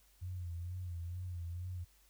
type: tone with vibrato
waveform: sine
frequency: 88.1 Hz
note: F2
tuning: 16 cents sharp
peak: -39 dBFS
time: 0.21-1.85 s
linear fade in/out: 20 ms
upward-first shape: sine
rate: 2.2 Hz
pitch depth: 68 cents each way
effects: added 50 Hz sine -67 dBFS peak until 2.09 s + white hiss -69 dBFS RMS until 2.09 s